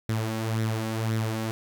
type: tone with flanger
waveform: sawtooth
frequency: 111.2 Hz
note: A2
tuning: 19 cents sharp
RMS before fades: -28 dBFS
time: 0.09-1.51 s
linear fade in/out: 0 ms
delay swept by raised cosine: 0.52 to 3.72 ms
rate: 1.9 Hz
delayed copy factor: +0.55
effects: none